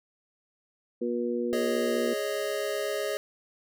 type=harmonic tone; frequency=120 Hz; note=B2; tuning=49 cents flat; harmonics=2 / 3 / 4; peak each=-31 / -31 / -31 dBFS; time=1.01-2.14 s; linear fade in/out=10 ms
type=chord; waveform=square; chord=Ab suspended fourth; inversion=none; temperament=equal; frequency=415.3 / 554.4 / 622.3 Hz; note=Ab4 / Db5 / Eb5; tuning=0 / 0 / 0 cents; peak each=-33 / -34 / -34 dBFS; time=1.53-3.17 s; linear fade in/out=0 ms
effects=none